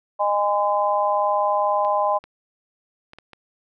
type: harmonic tone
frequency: 204.7 Hz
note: G#3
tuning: 25 cents flat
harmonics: 3 / 4 / 5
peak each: -22 / -22 / -22 dBFS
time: 0.19-2.19 s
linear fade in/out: 20 ms
type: clicks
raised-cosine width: 0.3 ms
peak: -26 dBFS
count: 5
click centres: 1.849 / 2.24 / 3.134 / 3.186 / 3.333 s
effects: none